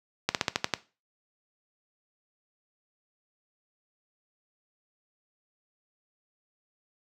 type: slowing click train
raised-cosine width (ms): 0.2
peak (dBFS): -6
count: 7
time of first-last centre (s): 0.29-0.738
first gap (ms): 58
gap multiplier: 1.1
effects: noise-tail reverb RT60 0.3 s tail -17 dB re dry + high-pass 100 Hz 12 dB/octave